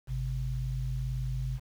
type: tone pair together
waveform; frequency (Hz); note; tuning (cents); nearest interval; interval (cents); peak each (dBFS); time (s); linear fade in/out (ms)
sine; 51.19 / 129.4; G#1 / C3; -24 / -19; octave + major third; 1605; -33 / -32; 0.07-1.6; 50
effects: 9-bit